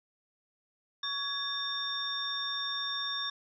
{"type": "tone cluster", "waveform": "sine", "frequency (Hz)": [1124, 1670, 3617, 5530], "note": ["C#6", "G#6", "A7", "F8"], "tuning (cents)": [24, 9, 47, -18], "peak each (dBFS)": [-40, -39, -34, -40], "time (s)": [1.03, 3.3], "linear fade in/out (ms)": 5, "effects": []}